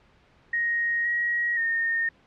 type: tone with pitch steps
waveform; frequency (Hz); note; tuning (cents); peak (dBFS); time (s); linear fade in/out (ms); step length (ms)
sine; 1873 / 1898 / 1835; A#6 / A#6 / A#6; +8 / +31 / -28; -22; 0.53-2.09; 5; 520
effects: pink hiss -59 dBFS RMS until 2.26 s + low-pass 3000 Hz 12 dB/octave